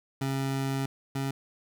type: tone pair in turn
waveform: 25% pulse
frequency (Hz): 135.5 / 136.16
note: C#3 / C#3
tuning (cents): -39 / -31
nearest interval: unison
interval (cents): 8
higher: second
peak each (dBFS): -24 / -25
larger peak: first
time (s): 0.21-0.86 / 1.15-1.31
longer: first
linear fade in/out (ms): 5
effects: none